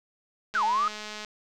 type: click train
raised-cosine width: 0.2 ms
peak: -21 dBFS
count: 151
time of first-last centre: 0.54-1.248 s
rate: 212 Hz
type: linear two-way sweep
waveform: sine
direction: down then up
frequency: 1595 to 830.6 to 1286 Hz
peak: -22 dBFS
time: 0.55-0.88 s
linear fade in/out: 2 ms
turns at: 0.64 s
effects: none